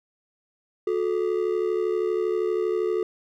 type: ring-modulated tone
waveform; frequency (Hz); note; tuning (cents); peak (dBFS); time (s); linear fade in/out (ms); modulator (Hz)
triangle; 399.2; G4; +32; -17; 0.87-3.03; 2; 36.3
effects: none